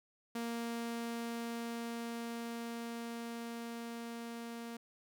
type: tone with level ramp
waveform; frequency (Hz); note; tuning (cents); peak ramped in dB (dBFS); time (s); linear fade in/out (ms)
sawtooth; 233.1; A#3; 0; -33 to -39; 0.35-4.77; 5
effects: none